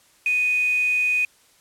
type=tone with quantisation; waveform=sine; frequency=2489 Hz; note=D#7; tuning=in tune; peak=-18 dBFS; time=0.26-1.25 s; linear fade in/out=2 ms; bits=6; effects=white hiss -57 dBFS RMS until 1.6 s + low-pass 11000 Hz 12 dB/octave